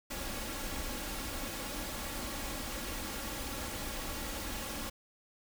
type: noise with comb filter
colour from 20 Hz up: pink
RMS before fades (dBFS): -39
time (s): 0.1-4.9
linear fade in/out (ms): 10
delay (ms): 3.6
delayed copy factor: +0.55
effects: none